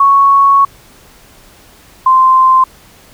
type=tone pair in turn; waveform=sine; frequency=1108.7 / 1042.4 Hz; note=C#6 / C6; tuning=0 / -7 cents; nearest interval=minor second; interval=107 cents; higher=first; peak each=-4 dBFS; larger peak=neither; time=0-0.65 / 2.06-2.64 s; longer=first; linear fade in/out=5 ms; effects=pink hiss -42 dBFS RMS until 3.13 s